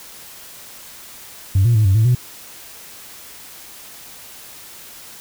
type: tone with pitch steps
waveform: sine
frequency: 96.2 / 118.3 / 108 / 95.8 / 110.5 / 123.8 Hz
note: G2 / A#2 / A2 / G2 / A2 / B2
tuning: -32 / +26 / -32 / -39 / +8 / +5 cents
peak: -9 dBFS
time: 1.55-2.15 s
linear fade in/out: 5 ms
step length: 100 ms
effects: tanh soft clip ceiling -8 dBFS + white hiss -39 dBFS RMS until 5.2 s